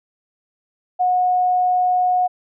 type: tone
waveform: sine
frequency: 728 Hz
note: F#5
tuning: 28 cents flat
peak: -14 dBFS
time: 0.99-2.28 s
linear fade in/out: 20 ms
effects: none